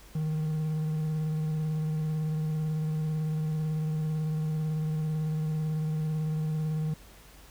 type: tone with vibrato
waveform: triangle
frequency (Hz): 155.56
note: D#3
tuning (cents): 0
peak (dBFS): -25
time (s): 0.15-6.94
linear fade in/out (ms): 5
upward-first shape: sine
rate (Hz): 18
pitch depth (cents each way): 23
effects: added 50 Hz sine -54 dBFS peak until 7.5 s + pink hiss -54 dBFS RMS until 7.5 s